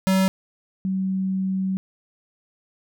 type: tone pair in turn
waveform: square / sine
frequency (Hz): 189.9 / 189.9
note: F#3 / F#3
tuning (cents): +45 / +45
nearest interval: unison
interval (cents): 0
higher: neither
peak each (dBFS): -17 / -21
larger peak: first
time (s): 0.07-0.28 / 0.85-1.77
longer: second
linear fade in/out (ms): 0
effects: none